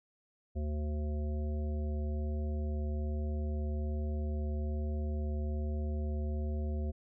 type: harmonic tone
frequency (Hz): 74.9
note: D2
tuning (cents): +35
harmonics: 1 / 3 / 5 / 7 / 9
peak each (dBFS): -32 / -42 / -46 / -49 / -51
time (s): 0.55-6.92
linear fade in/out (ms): 20
effects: none